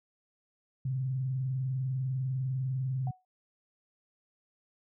sine tone with vibrato, 130.4 Hz, C3, 5 cents flat, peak -29 dBFS, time 0.85-3.11 s, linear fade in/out 5 ms, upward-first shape sine, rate 20 Hz, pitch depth 100 cents each way
sine tone with exponential decay, 740 Hz, F#5, in tune, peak -38 dBFS, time 3.07-3.25 s, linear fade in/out 2 ms, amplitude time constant 38 ms
effects none

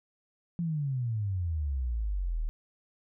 sine exponential sweep, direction down, 175.3 to 36.71 Hz, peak -28 dBFS, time 0.59-2.49 s, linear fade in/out 0 ms, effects none

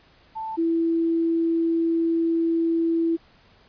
sine tone pair in turn, 884 / 331.1 Hz, A5 / E4, +8 / +8 cents, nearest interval octave + perfect fourth, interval 1700 cents, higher first, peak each -28 / -19 dBFS, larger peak second, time 0.35-0.57 / 0.57-3.17 s, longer second, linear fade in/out 20 ms, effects pink hiss -56 dBFS RMS until 3.68 s + resampled to 11025 Hz

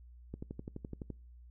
click train, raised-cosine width 3 ms, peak -28 dBFS, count 10, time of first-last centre 0.34-1.103 s, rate 11.8 Hz, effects noise-tail reverb RT60 0.4 s tail -25 dB re dry + added 60 Hz sine -52 dBFS peak until 1.5 s

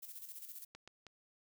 violet noise with tremolo, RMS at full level -48 dBFS, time 0.02-0.65 s, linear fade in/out 10 ms, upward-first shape square, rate 15 Hz, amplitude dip 55%
clicks, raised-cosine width 0.2 ms, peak -35 dBFS, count 3, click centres 0.75 / 0.876 / 1.067 s
effects none

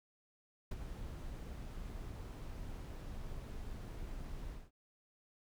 brown noise with ADSR envelope, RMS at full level -38 dBFS, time 0.71-4.71 s, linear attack 6 ms, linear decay 29 ms, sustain -7 dB, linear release 210 ms, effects none

